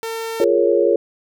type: tone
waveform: sawtooth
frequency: 452.5 Hz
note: A4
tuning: 48 cents sharp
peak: -20 dBFS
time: 0.03-0.44 s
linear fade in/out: 0 ms
type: chord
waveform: sine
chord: Bb minor seventh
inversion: second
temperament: equal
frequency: 349.2 / 415.3 / 466.2 / 554.4 Hz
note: F4 / Ab4 / Bb4 / Db5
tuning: 0 / 0 / 0 / 0 cents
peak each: -18 dBFS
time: 0.4-0.96 s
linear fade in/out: 2 ms
effects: none